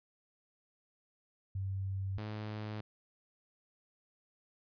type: tone pair in turn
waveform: sine / sawtooth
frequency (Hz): 96.4 / 106.81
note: G2 / G#2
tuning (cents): -28 / +49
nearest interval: major second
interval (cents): 177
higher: second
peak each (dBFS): -34 / -35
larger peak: first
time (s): 1.55-2.18 / 2.18-2.81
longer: neither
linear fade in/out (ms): 5
effects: resampled to 11025 Hz